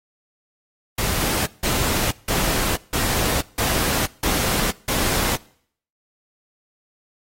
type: noise bursts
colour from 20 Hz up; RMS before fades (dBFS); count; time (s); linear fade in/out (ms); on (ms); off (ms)
pink; -22; 7; 0.98-5.36; 5; 480; 170
effects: noise-tail reverb RT60 0.6 s tail -22 dB re dry + AAC 48 kbps